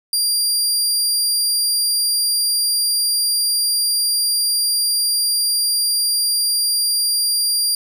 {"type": "tone", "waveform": "25% pulse", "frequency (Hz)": 4778, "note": "D8", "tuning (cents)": 29, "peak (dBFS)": -11, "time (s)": [0.13, 7.75], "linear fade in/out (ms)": 2, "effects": []}